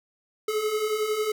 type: beating tone pair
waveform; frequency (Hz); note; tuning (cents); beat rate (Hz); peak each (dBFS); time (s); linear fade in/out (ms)
square; 420 / 431; G#4 / A4; +19 / -36; 11; -32 / -26; 0.48-1.32; 5
effects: none